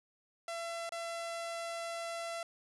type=tone with dropouts; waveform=sawtooth; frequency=674 Hz; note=E5; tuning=38 cents sharp; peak=-34 dBFS; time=0.48-2.43 s; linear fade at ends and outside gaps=2 ms; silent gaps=0.893-0.921 s; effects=resampled to 24000 Hz + 10-bit